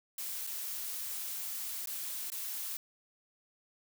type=noise with dropouts; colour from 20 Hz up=blue; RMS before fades=-39 dBFS; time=0.18-2.77 s; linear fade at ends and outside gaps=2 ms; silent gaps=0.468-0.472 / 1.859-1.872 / 2.302-2.319 s; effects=none